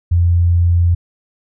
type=tone; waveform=sine; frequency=86.4 Hz; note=F2; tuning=18 cents flat; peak=-9 dBFS; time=0.11-0.95 s; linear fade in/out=10 ms; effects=none